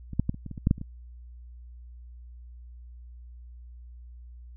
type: clicks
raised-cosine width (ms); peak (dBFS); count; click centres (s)
5; -24 / -10 / -13 / -26 / -24 / -24 / -24 / -9 / -8 / -27 / -22; 11; 0.133 / 0.196 / 0.294 / 0.344 / 0.463 / 0.513 / 0.578 / 0.671 / 0.711 / 0.781 / 0.814
effects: added 60 Hz sine -43 dBFS peak until 4.56 s